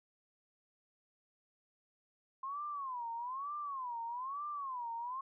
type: tone with vibrato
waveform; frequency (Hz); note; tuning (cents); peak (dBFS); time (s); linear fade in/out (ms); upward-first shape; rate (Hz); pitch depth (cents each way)
sine; 1046.5; C6; 0; -38; 2.43-5.21; 5; sine; 1.1; 220
effects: none